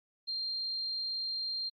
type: tone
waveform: sine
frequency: 4186 Hz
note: C8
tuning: in tune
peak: -33 dBFS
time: 0.27-1.7 s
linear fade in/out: 20 ms
effects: AAC 48 kbps